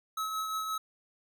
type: tone with tremolo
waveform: square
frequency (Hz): 1289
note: E6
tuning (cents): -39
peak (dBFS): -31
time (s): 0.17-0.78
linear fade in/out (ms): 5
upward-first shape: triangle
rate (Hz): 5.7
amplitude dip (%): 40
effects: none